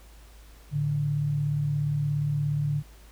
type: tone pair together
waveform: sine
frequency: 109.79 / 146.83 Hz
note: A2 / D3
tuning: -3 / 0 cents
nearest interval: perfect fourth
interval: 503 cents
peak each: -33 / -24 dBFS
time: 0.71-2.83 s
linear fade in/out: 50 ms
effects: added 53 Hz sine -48 dBFS peak until 3.11 s + pink hiss -56 dBFS RMS until 3.11 s